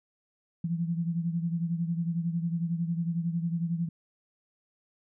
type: beating tone pair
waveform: sine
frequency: 167.1 / 178.1 Hz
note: E3 / F3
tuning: +24 / +34 cents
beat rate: 11 Hz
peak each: -28 / -34 dBFS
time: 0.64-3.89 s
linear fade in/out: 5 ms
effects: none